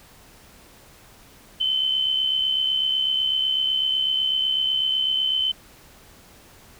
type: tone pair together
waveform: sine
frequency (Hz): 3000 / 3068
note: F#7 / G7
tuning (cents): +23 / -38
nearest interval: unison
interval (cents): 39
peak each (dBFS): -29 / -20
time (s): 1.6-5.52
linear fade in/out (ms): 10
effects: pink hiss -50 dBFS RMS until 6.79 s